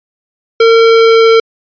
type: tone with pitch glide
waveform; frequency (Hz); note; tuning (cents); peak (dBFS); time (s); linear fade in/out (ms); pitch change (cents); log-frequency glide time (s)
square; 455.8 to 452.4; A#4 to A4; -39 to +48; -4; 0.6-1.4; 5; -13; 0.78-1.23
effects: resampled to 11025 Hz